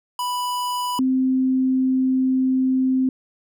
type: tone pair in turn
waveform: square / sine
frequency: 987.8 / 260.2 Hz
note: B5 / C4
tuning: 0 / -9 cents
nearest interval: octave + major seventh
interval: 2309 cents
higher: first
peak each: -23 / -16 dBFS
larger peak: second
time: 0.19-0.99 / 0.99-3.09 s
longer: second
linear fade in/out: 2 ms
effects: none